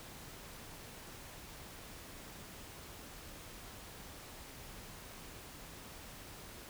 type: silence
effects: pink hiss -51 dBFS RMS until 6.69 s